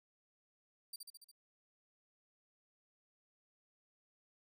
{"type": "tone with echo", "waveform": "20% pulse", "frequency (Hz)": 4665, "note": "D8", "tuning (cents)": -12, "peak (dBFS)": -38, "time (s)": [0.93, 0.96], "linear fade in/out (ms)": 5, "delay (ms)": 71, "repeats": 5, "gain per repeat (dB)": -3, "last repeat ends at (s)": 1.315, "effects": []}